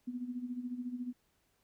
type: tone with tremolo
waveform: sine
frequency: 246.9 Hz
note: B3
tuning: in tune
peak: -34 dBFS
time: 0.07-1.13 s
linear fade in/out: 10 ms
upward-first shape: sine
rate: 14 Hz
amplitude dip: 70%
effects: pink hiss -75 dBFS RMS until 1.63 s